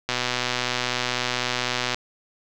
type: click train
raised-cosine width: 0.2 ms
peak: -6 dBFS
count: 231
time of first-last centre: 0.09-1.945 s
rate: 124 Hz
effects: low-pass 7000 Hz 12 dB/octave + 7-bit